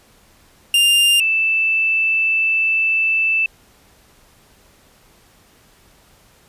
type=tone pair in turn; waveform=45% pulse / sine; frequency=2800 / 2643 Hz; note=F7 / E7; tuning=+4 / +4 cents; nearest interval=minor second; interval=100 cents; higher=first; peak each=-11 / -14 dBFS; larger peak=first; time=0.74-1.2 / 1.2-3.46 s; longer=second; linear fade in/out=2 ms; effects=pink hiss -52 dBFS RMS until 6.48 s + resampled to 32000 Hz